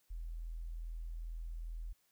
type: tone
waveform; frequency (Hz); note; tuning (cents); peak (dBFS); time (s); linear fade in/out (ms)
sine; 41.2; E1; 0; -40; 0.1-1.93; 10
effects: white hiss -75 dBFS RMS until 2.11 s